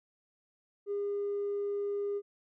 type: tone with tanh clipping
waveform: triangle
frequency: 405.6 Hz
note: G#4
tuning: 41 cents flat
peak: -31 dBFS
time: 0.86-2.22 s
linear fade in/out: 50 ms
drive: 5 dB
effects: none